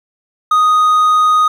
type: tone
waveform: triangle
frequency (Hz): 1244.5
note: D#6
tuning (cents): 0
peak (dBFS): -6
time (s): 0.51-1.48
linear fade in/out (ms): 5
effects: 8-bit